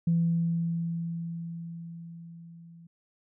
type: tone with level ramp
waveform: sine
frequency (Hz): 167.8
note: E3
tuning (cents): +31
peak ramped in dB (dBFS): -20 to -48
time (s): 0.07-2.87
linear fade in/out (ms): 5
effects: tanh soft clip ceiling -16 dBFS